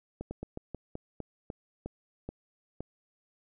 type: slowing click train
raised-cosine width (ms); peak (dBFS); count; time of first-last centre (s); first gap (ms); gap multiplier
2; -24; 11; 0.21-2.806; 100; 1.2
effects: none